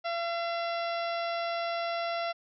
harmonic tone with a mistuned harmonic, 680 Hz, F5, 46 cents flat, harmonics 1 / 2 / 3 / 4 / 5 / 6 / 7 / 8, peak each -31 / -37 / -41 / -43 / -45 / -47 / -48 / -49 dBFS, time 0.04-2.33 s, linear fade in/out 20 ms, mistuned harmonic 6, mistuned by -25 cents, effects none

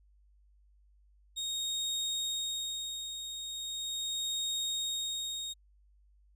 30% pulse tone with tremolo, 3729 Hz, A#7, in tune, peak -29 dBFS, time 1.36-5.54 s, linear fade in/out 20 ms, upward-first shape sine, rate 0.39 Hz, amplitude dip 55%, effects added 50 Hz sine -61 dBFS peak until 6.35 s + resampled to 32000 Hz

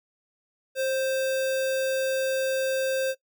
sine tone with sample-and-hold, 530 Hz, C5, 22 cents sharp, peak -23 dBFS, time 0.75-3.15 s, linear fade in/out 50 ms, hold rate 2100 Hz, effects noise-tail reverb RT60 0.1 s tail -19 dB re dry

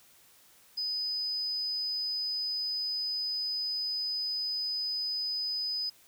sine tone, 5000 Hz, D#8, 8 cents sharp, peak -30 dBFS, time 0.77-5.9 s, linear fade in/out 10 ms, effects white hiss -60 dBFS RMS until 6.07 s

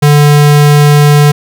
square tone, 146.83 Hz, D3, in tune, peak -3 dBFS, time 0.02-1.32 s, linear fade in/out 10 ms, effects none

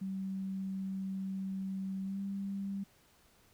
sine tone with pitch glide, 191.8 to 197.08 Hz, G3 to G3, -37 to +10 cents, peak -35 dBFS, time 0.01-2.84 s, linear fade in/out 10 ms, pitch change +47 cents, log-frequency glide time 2.03-2.2 s, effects pink hiss -66 dBFS RMS until 3.53 s

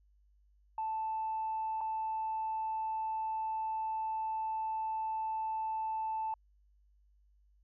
sine tone with dropouts, 880 Hz, A5, in tune, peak -32 dBFS, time 0.78-6.34 s, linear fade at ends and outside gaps 2 ms, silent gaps 1.808-1.812 s, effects tanh soft clip ceiling -28 dBFS + added 50 Hz sine -64 dBFS peak until 7.63 s

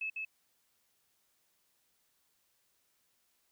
sine tone with echo, 2600 Hz, E7, 24 cents flat, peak -34 dBFS, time 0.01-0.1 s, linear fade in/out 5 ms, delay 150 ms, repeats 1, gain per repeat -2 dB, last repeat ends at 0.25 s, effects white hiss -75 dBFS RMS until 3.51 s

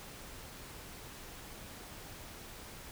silence, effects pink hiss -49 dBFS RMS until 2.91 s

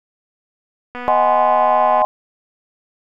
click train, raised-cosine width 0.5 ms, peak -15 dBFS, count 264, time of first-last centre 0.95-2.019 s, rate 246 Hz
sine chord, Ab dominant seventh, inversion second, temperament just, 623 / 747.5 / 830.6 / 1038.3 Hz, Eb5 / Gb5 / Ab5 / C6, +2 / +17 / 0 / -14 cents, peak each -17 dBFS, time 1.08-2.05 s, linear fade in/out 0 ms
effects none

